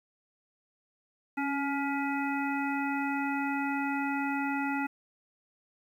harmonic tone with a mistuned harmonic, 281.5 Hz, C#4, 27 cents sharp, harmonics 1 / 3 / 5 / 7 / 9, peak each -31 / -34 / -37 / -39 / -40 dBFS, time 1.37-4.87 s, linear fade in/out 10 ms, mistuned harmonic 1, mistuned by -27 cents, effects 10-bit

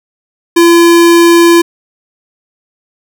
square tone, 340 Hz, F4, 46 cents flat, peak -3 dBFS, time 0.56-1.62 s, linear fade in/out 10 ms, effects none

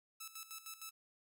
5% pulse tone with tremolo, 1310 Hz, E6, 11 cents flat, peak -34 dBFS, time 0.2-0.91 s, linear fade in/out 10 ms, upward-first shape square, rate 6.5 Hz, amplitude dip 75%, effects none

